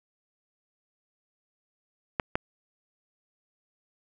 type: clicks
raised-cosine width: 0.5 ms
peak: -10 dBFS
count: 2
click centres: 2.198 / 2.355 s
effects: none